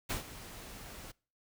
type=noise with ADSR envelope; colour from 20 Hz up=pink; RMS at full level=-34 dBFS; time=0.09-1.12 s; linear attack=16 ms; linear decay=120 ms; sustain=-14 dB; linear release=13 ms; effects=noise-tail reverb RT60 0.4 s tail -25 dB re dry